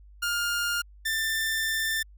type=tone pair in turn; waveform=sawtooth; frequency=1411 / 1782 Hz; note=F6 / A6; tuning=+17 / +22 cents; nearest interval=major third; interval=405 cents; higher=second; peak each=-22 dBFS; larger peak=neither; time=0.22-0.82 / 1.05-2.03 s; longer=second; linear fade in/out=10 ms; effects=added 50 Hz sine -48 dBFS peak until 2.17 s